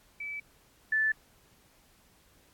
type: tone pair in turn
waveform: sine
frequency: 2304 / 1751.3 Hz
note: D7 / A6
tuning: -34 / -9 cents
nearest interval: perfect fourth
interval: 475 cents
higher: first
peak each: -35 / -24 dBFS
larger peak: second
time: 0.2-0.4 / 0.92-1.12 s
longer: neither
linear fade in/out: 5 ms
effects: pink hiss -63 dBFS RMS until 2.53 s + AAC 64 kbps